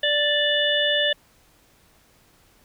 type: harmonic tone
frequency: 587 Hz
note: D5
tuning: 1 cent flat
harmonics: 1 / 3 / 5 / 6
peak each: -24 / -24 / -24 / -24 dBFS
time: 0.03-1.13 s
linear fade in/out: 5 ms
effects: pink hiss -58 dBFS RMS until 2.64 s